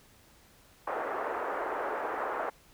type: band-pass noise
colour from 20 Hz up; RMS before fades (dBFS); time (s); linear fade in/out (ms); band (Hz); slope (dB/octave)
pink; -34; 0.87-2.5; 5; 420 to 1500; 24
effects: pink hiss -60 dBFS RMS until 2.73 s